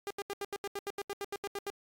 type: tone bursts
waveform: sawtooth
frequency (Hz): 401.9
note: G4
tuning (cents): +43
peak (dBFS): -31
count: 15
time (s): 0.07-1.701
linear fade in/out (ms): 0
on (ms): 35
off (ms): 79
effects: AAC 48 kbps